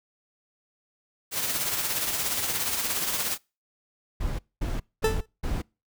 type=noise with tremolo; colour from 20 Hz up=white; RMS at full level=-26 dBFS; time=1.31-3.38 s; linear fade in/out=50 ms; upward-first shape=triangle; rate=17 Hz; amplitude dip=50%
type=noise bursts; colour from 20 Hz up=brown; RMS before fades=-28 dBFS; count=4; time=4.2-5.62 s; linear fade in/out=10 ms; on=190 ms; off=220 ms
type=tone with exponential decay; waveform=40% pulse; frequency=440 Hz; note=A4; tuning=in tune; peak=-17 dBFS; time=5.04-5.26 s; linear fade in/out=5 ms; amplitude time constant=47 ms
effects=noise-tail reverb RT60 0.3 s tail -26 dB re dry